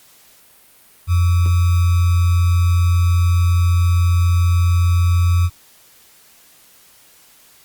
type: tone with sample-and-hold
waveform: sine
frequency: 87.31 Hz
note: F2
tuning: in tune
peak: -11 dBFS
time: 1.07-5.5 s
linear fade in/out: 50 ms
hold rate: 1225 Hz
effects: white hiss -49 dBFS RMS until 7.64 s + Opus 48 kbps